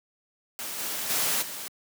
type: noise with level steps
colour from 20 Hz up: white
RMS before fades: -35 / -32 / -26 / -37 dBFS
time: 0.59-1.68 s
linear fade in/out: 0 ms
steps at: 0.78 / 1.09 / 1.41 s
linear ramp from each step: 20 ms
effects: high-pass 150 Hz 12 dB/octave